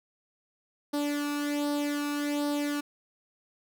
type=tone with flanger; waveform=sawtooth; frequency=290.9 Hz; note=D4; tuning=16 cents flat; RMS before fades=-30 dBFS; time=0.93-2.81 s; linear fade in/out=10 ms; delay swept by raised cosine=0.21 to 0.78 ms; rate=1.3 Hz; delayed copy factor=+0.65; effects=none